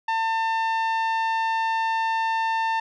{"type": "tone with low-pass filter", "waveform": "sawtooth", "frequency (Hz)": 900, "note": "A5", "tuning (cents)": 39, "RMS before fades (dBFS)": -24, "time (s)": [0.08, 2.8], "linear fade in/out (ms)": 5, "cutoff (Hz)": 2500, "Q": 0.64, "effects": []}